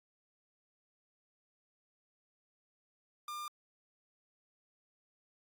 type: tone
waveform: 45% pulse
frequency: 1200 Hz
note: D6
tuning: 37 cents sharp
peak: -40 dBFS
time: 3.28-3.48 s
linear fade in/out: 2 ms
effects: AAC 64 kbps